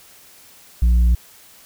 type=tone with tanh clipping; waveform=sine; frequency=59.1 Hz; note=A#1; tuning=24 cents sharp; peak=-12 dBFS; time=0.82-1.15 s; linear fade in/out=5 ms; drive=4 dB; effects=white hiss -47 dBFS RMS until 1.65 s